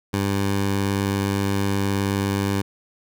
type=tone; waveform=15% pulse; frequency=99.1 Hz; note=G2; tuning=19 cents sharp; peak=-14 dBFS; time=0.13-2.62 s; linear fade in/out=10 ms; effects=none